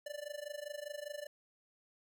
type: tone with amplitude modulation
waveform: square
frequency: 587.3 Hz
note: D5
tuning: in tune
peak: -39 dBFS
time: 0.06-1.27 s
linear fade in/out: 5 ms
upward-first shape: sine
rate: 25 Hz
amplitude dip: 90%
effects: none